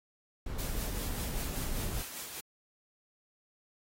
brown noise, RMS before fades -36 dBFS, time 0.46-2.02 s, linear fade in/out 5 ms
white noise with tremolo, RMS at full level -41 dBFS, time 0.58-2.41 s, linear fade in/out 10 ms, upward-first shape sine, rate 5.1 Hz, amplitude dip 40%
effects AAC 48 kbps

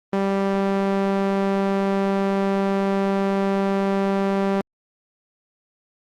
sawtooth tone with band-pass filter, 196 Hz, G3, in tune, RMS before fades -21 dBFS, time 0.13-4.61 s, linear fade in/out 0 ms, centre 510 Hz, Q 0.54, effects Opus 24 kbps

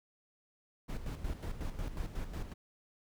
brown noise with tremolo, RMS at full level -37 dBFS, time 0.88-2.54 s, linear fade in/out 20 ms, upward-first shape square, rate 5.5 Hz, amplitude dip 60%, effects none

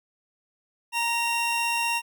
40% pulse tone pair together, 936 / 2752 Hz, A#5 / F7, +7 / -26 cents, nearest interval octave + perfect fifth, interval 1867 cents, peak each -26 / -25 dBFS, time 0.92-2.02 s, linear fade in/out 50 ms, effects none

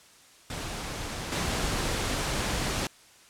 pink noise with level steps, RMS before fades -35 / -29 dBFS, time 0.5-2.87 s, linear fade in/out 2 ms, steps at 1.32 s, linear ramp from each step 2 ms, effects white hiss -55 dBFS RMS until 3.29 s + low-pass 9000 Hz 12 dB/octave

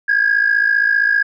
sine tone pair together, 1623 / 1678.3 Hz, G#6 / G#6, -40 / +18 cents, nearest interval minor second, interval 58 cents, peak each -13 / -15 dBFS, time 0.08-1.23 s, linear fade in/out 10 ms, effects tanh soft clip ceiling -6 dBFS

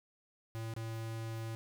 square tone with dropouts, 112.8 Hz, A2, 44 cents sharp, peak -39 dBFS, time 0.55-1.55 s, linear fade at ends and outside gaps 0 ms, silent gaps 0.738-0.764 s, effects none

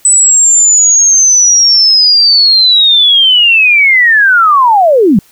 sine linear sweep, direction down, 8010 to 168.9 Hz, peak -3 dBFS, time 0.05-5.19 s, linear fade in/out 2 ms, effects white hiss -45 dBFS RMS until 5.31 s

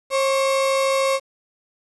35% pulse tone pair together, 538.9 / 1131 Hz, C#5 / C#6, -49 / +34 cents, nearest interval octave + minor second, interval 1283 cents, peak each -16 / -26 dBFS, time 0.1-1.2 s, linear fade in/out 50 ms, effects resampled to 24000 Hz + 8-bit

